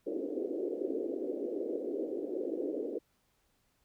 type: band-pass noise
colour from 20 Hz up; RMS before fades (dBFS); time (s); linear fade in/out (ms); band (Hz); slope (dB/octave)
pink; -36; 0.06-2.99; 10; 290 to 510; 48
effects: pink hiss -74 dBFS RMS until 3.84 s